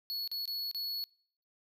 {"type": "tone with dropouts", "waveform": "square", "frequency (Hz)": 4384, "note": "C#8", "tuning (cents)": -20, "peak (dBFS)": -35, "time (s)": [0.1, 1.04], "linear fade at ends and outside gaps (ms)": 0, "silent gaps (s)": [[0.276, 0.315], [0.455, 0.477], [0.713, 0.747]], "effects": ["noise-tail reverb RT60 0.6 s tail -26 dB re dry"]}